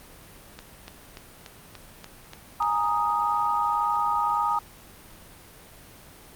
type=click train; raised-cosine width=0.2 ms; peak=-22 dBFS; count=8; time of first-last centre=0.59-2.625 s; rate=3.44 Hz
type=chord; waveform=sine; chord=Ab suspended second; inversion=none; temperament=equal; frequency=830.6 / 932.3 / 1244.5 Hz; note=Ab5 / Bb5 / Eb6; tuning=0 / 0 / 0 cents; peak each=-28 / -26 / -25 dBFS; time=2.6-4.59 s; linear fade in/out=5 ms
effects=pink hiss -48 dBFS RMS until 6.35 s + Opus 32 kbps